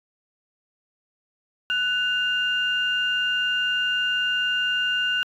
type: tone pair together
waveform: sine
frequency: 1487 / 2804 Hz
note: F#6 / F7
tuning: +8 / +6 cents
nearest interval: major seventh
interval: 1098 cents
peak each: -23 / -23 dBFS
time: 1.7-5.23 s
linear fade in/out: 0 ms
effects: tanh soft clip ceiling -13 dBFS